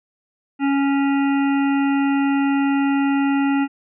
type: harmonic tone with a mistuned harmonic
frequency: 277.6 Hz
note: C#4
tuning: 3 cents sharp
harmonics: 1 / 3 / 5 / 7 / 9 / 10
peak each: -16 / -26 / -30 / -33 / -35 / -36 dBFS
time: 0.59-3.68 s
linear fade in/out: 50 ms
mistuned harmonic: 9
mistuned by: -18 cents
effects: none